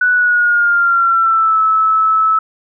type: tone with pitch glide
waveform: sine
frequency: 1480 to 1303.4 Hz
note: F#6 to E6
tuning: 0 to -20 cents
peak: -9 dBFS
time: 0.01-2.39 s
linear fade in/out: 5 ms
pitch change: -220 cents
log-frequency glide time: 0.12-1.6 s
effects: none